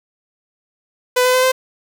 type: tone with pitch steps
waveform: sawtooth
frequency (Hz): 499.8 / 505.6 / 511.5 / 517.4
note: B4 / B4 / C5 / C5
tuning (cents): +21 / +41 / -39 / -19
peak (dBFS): -8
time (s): 1.16-1.52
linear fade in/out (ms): 10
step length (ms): 90
effects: 7-bit